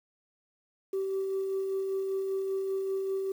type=tone with tremolo; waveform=sine; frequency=386.1 Hz; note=G4; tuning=26 cents flat; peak=-26 dBFS; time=0.93-3.32 s; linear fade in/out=5 ms; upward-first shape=sine; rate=5.1 Hz; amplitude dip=30%; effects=tanh soft clip ceiling -25 dBFS + 9-bit